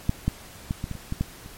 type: clicks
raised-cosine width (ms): 5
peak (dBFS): -8 / -9 / -13 / -16 / -19 / -25 / -15 / -11 / -29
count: 9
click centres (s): 0.094 / 0.28 / 0.709 / 0.841 / 0.913 / 0.953 / 1.124 / 1.21 / 1.461
effects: pink hiss -45 dBFS RMS until 1.57 s + MP3 64 kbps